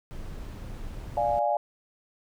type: noise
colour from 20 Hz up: brown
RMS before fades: -38 dBFS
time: 0.11-1.39 s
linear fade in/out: 0 ms
type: chord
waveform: sine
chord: D diminished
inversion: none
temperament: equal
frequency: 587.3 / 698.5 / 830.6 Hz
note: D5 / F5 / Ab5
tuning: 0 / 0 / 0 cents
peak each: -27 dBFS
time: 1.17-1.57 s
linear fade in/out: 2 ms
effects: none